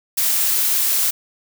blue noise, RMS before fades -18 dBFS, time 0.17-1.11 s, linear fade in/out 10 ms, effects none

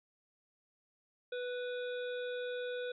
harmonic tone with a mistuned harmonic, 493.9 Hz, B4, in tune, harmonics 1 / 3 / 5 / 7 / 8, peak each -37 / -45 / -54 / -52 / -54 dBFS, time 1.32-2.92 s, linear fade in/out 5 ms, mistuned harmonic 8, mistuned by -69 cents, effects none

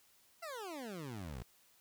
20% pulse exponential sweep, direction down, 698.5 to 55 Hz, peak -38 dBFS, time 0.42-1.43 s, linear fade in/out 10 ms, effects white hiss -68 dBFS RMS until 1.8 s

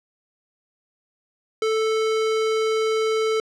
square tone, 440 Hz, A4, in tune, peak -20 dBFS, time 1.62-3.4 s, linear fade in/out 2 ms, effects low-pass 6000 Hz 12 dB/octave

